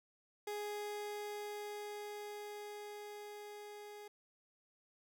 30% pulse tone with level ramp, 415.3 Hz, G#4, in tune, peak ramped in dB -37 to -47 dBFS, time 0.47-4.08 s, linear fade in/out 5 ms, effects none

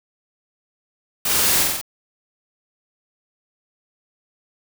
white noise with echo, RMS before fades -21 dBFS, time 1.25-1.63 s, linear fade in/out 5 ms, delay 46 ms, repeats 4, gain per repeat -2 dB, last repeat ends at 1.814 s, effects none

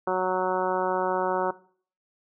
harmonic tone, 185 Hz, F#3, in tune, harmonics 1 / 2 / 3 / 4 / 5 / 6 / 7 / 8, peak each -37 / -28 / -29 / -31 / -30 / -34 / -34 / -38 dBFS, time 0.07-1.51 s, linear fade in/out 5 ms, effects noise-tail reverb RT60 0.5 s tail -19 dB re dry

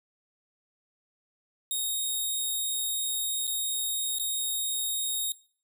10% pulse tone with dropouts, 3729 Hz, A#7, in tune, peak -20 dBFS, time 1.71-5.32 s, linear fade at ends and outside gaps 1 ms, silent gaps 3.47-3.476 / 4.185-4.197 s, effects noise-tail reverb RT60 0.5 s tail -22 dB re dry

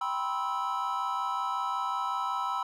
triangle chord, C major seventh, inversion second, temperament just, 784.9 / 981.1 / 1046.5 / 1308.1 Hz, G5 / B5 / C6 / E6, +2 / -12 / 0 / -14 cents, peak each -35 / -31 / -35 / -31 dBFS, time 0.01-2.63 s, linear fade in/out 5 ms, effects none

